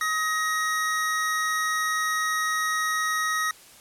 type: tone pair together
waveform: square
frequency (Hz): 1266 / 1885.4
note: D#6 / A#6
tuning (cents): +30 / +19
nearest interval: perfect fifth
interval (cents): 689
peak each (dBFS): -27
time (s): 0.01-3.51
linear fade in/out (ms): 2
effects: white hiss -50 dBFS RMS until 3.8 s + low-pass 12000 Hz 12 dB/octave